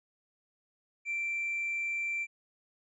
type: tone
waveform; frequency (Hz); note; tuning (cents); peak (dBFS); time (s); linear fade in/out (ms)
triangle; 2349; D7; 0; -28; 1.05-2.27; 50
effects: tanh soft clip ceiling -27 dBFS + resampled to 22050 Hz